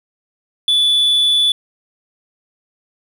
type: tone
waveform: sine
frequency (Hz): 3462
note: A7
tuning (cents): -29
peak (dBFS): -8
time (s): 0.68-1.52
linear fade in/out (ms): 2
effects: tanh soft clip ceiling -10 dBFS + 7-bit